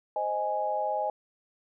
sine chord, Ab major, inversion first, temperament equal, 523.3 / 622.3 / 830.6 Hz, C5 / Eb5 / Ab5, 0 / 0 / 0 cents, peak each -35 / -31 / -29 dBFS, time 0.16-1.1 s, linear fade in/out 2 ms, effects none

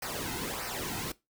pink noise with flanger, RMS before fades -36 dBFS, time 0.02-1.12 s, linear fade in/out 5 ms, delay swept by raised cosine 0.28 to 1.78 ms, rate 1.6 Hz, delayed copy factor -0.7, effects noise-tail reverb RT60 0.2 s tail -19 dB re dry

